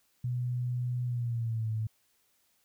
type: tone with pitch glide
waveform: sine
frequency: 123.47 to 110 Hz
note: B2 to A2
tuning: 0 to 0 cents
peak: -29 dBFS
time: 0.24-1.87 s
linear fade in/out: 5 ms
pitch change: -200 cents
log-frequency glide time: 1.05-1.7 s
effects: white hiss -71 dBFS RMS until 2.64 s